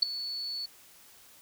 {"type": "tone with ADSR envelope", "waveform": "sine", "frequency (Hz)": 4435, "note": "C#8", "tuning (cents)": 0, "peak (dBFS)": -15, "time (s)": [0.02, 0.66], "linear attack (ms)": 9, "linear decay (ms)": 4, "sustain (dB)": -18, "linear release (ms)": 7, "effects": ["white hiss -56 dBFS RMS until 1.41 s"]}